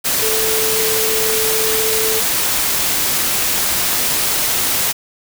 sine tone in noise, 440 Hz, A4, in tune, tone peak -20 dBFS, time 0.21-2.21 s, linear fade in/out 20 ms, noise white, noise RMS -17 dBFS, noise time 0.04-4.93 s, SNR -6 dB, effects none

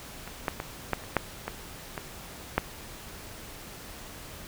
clicks, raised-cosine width 0.5 ms, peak -24 / -11 / -17 / -10 / -29 / -7 / -16 / -18 / -7 dBFS, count 9, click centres 0.276 / 0.482 / 0.601 / 0.933 / 1.038 / 1.167 / 1.48 / 1.978 / 2.58 s, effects pink hiss -44 dBFS RMS until 4.47 s

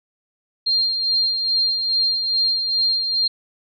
sine tone with tremolo, 4197 Hz, C8, 5 cents sharp, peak -15 dBFS, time 0.66-3.28 s, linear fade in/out 10 ms, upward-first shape sine, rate 2.4 Hz, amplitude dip 45%, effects none

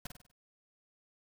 pink noise with echo, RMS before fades -40 dBFS, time 0.05-0.07 s, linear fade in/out 5 ms, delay 49 ms, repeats 5, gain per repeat -6 dB, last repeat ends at 0.315 s, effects none

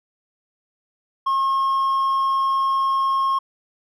sine tone with hard clipping, 1079 Hz, C#6, 47 cents flat, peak -18 dBFS, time 1.26-3.39 s, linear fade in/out 10 ms, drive 2 dB, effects none

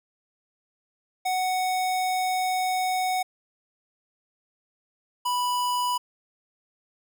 square tone pair in turn, 742 / 985.7 Hz, F#5 / B5, +5 / -4 cents, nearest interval perfect fourth, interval 491 cents, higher second, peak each -24 dBFS, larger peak neither, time 1.25-3.23 / 5.25-5.98 s, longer first, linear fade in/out 10 ms, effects none

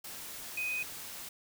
sine tone in noise, 2500 Hz, D#7, 8 cents sharp, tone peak -32 dBFS, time 0.57-0.83 s, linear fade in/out 5 ms, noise white, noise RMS -44 dBFS, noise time 0.04-1.29 s, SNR +9 dB, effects none

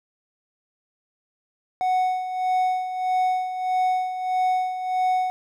triangle tone with tremolo, 740 Hz, F#5, in tune, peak -16 dBFS, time 1.81-5.3 s, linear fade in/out 0 ms, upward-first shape sine, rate 1.6 Hz, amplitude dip 65%, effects none

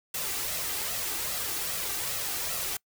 white noise with flanger, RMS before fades -32 dBFS, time 0.14-2.77 s, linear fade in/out 5 ms, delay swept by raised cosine 1.5 to 2.6 ms, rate 2.5 Hz, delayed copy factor +0.5, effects noise-tail reverb RT60 0.1 s tail -25 dB re dry

